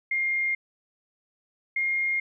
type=tone pair in turn; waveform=sine; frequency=2121 / 2130 Hz; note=C7 / C7; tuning=+23 / +30 cents; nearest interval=unison; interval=7 cents; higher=second; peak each=-23 dBFS; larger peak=neither; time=0.11-0.55 / 1.76-2.2 s; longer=neither; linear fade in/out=5 ms; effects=none